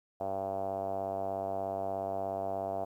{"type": "tone with low-pass filter", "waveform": "5% pulse", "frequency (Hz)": 96.8, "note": "G2", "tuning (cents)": -21, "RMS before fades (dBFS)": -35, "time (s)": [0.2, 2.85], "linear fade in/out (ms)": 10, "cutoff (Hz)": 690, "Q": 6.2, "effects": ["11-bit"]}